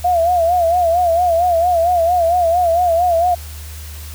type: tone with vibrato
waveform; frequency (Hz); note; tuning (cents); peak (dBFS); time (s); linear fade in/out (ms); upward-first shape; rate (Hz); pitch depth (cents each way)
sine; 691; F5; -19; -11; 0.04-3.35; 10; sine; 4.4; 88
effects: added 76 Hz sine -29 dBFS peak until 4.14 s + white hiss -37 dBFS RMS until 4.14 s